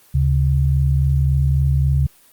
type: tone pair together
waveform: sine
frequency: 73 / 136.62 Hz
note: D2 / C#3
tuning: -10 / -25 cents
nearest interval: major seventh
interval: 1085 cents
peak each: -16 dBFS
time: 0.14-2.07 s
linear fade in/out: 10 ms
effects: white hiss -51 dBFS RMS until 2.32 s + Opus 24 kbps